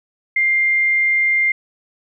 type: tone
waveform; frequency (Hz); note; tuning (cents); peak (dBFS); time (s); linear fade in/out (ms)
sine; 2100; C7; +6; -13; 0.36-1.52; 5
effects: none